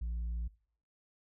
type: tone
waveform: sine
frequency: 57.5 Hz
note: A#1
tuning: 23 cents flat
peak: -31 dBFS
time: 0.01-0.48 s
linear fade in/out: 10 ms
effects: noise-tail reverb RT60 0.5 s tail -22 dB re dry + tanh soft clip ceiling -33 dBFS